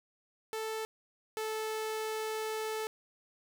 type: tone pair in turn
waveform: sawtooth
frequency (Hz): 440 / 436.7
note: A4 / A4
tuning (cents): 0 / -13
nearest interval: unison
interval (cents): 13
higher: first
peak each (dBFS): -31 / -30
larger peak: second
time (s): 0.53-0.85 / 1.37-2.87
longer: second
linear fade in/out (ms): 0
effects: none